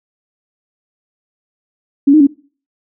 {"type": "tone with pitch steps", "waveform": "sine", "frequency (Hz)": [280.2, 308.4, 280.6], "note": ["C#4", "D#4", "C#4"], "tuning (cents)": [19, -15, 21], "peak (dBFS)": -4, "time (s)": [2.07, 2.271], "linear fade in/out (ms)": 10, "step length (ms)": 67, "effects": ["noise-tail reverb RT60 0.4 s tail -21 dB re dry"]}